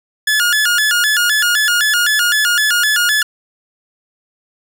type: tone with vibrato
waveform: sawtooth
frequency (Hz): 1568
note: G6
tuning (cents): 0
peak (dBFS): -8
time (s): 0.27-3.23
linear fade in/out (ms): 5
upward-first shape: square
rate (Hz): 3.9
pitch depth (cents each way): 160
effects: none